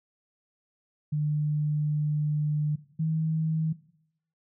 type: tone pair in turn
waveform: sine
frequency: 150 / 158.92 Hz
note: D3 / D#3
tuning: +37 / +37 cents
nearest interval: minor second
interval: 100 cents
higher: second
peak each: -24 dBFS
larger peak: neither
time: 1.12-2.76 / 2.99-3.73 s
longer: first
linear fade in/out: 10 ms
effects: noise-tail reverb RT60 0.7 s tail -17 dB re dry